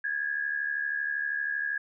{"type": "tone pair together", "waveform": "sine", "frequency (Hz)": [1645.3, 1718], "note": ["G#6", "A6"], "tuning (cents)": [-17, -42], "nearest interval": "minor second", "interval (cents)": 75, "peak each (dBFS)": [-29, -34], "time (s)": [0.04, 1.78], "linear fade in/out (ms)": 5, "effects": []}